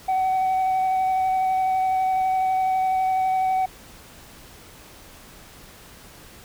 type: tone with vibrato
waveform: sine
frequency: 754 Hz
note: F#5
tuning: 32 cents sharp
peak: -16 dBFS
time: 0.08-3.66 s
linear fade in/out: 10 ms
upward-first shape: square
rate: 12 Hz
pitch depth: 9 cents each way
effects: tanh soft clip ceiling -18 dBFS + pink hiss -46 dBFS RMS until 6.44 s